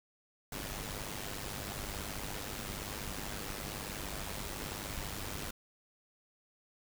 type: noise with amplitude modulation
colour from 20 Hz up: pink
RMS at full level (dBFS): -38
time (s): 0.52-5.51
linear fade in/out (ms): 5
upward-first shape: sine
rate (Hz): 101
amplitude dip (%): 65
effects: none